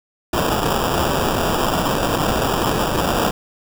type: noise with sample-and-hold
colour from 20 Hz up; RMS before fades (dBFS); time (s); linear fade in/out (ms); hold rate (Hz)
blue; -19; 0.33-3.31; 5; 2100
effects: none